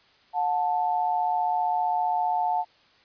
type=tone pair together; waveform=sine; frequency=724.8 / 880 Hz; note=F#5 / A5; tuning=-36 / 0 cents; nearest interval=minor third; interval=336 cents; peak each=-25 dBFS; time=0.33-2.65 s; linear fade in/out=50 ms; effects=white hiss -59 dBFS RMS until 3.04 s + resampled to 11025 Hz